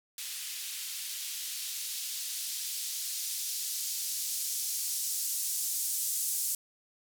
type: noise with band-pass filter sweep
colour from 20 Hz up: violet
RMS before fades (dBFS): -35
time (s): 0.18-6.55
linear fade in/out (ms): 2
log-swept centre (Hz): 2700 to 7500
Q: 1
effects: none